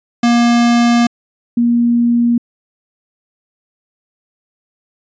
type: tone pair in turn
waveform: square / sine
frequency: 237.2 / 237.2 Hz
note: A#3 / A#3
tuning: +30 / +30 cents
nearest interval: unison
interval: 0 cents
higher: neither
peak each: -9 dBFS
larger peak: neither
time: 0.23-1.07 / 1.57-2.38 s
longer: first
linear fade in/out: 5 ms
effects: resampled to 16000 Hz